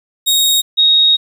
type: tone pair in turn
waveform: sawtooth / sine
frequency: 3756 / 3756 Hz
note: A#7 / A#7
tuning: +12 / +12 cents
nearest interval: unison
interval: 0 cents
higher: neither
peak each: -7 dBFS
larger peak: neither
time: 0.26-0.62 / 0.77-1.17 s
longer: second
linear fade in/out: 20 ms
effects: 8-bit